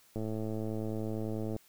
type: click train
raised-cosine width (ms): 2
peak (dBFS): -24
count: 154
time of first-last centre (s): 0.16-1.564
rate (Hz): 109
effects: white hiss -63 dBFS RMS until 1.68 s